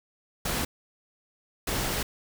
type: noise bursts at uneven times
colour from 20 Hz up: pink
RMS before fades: -29 dBFS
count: 2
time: 0.45-0.65 / 1.67-2.03 s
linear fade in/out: 5 ms
effects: none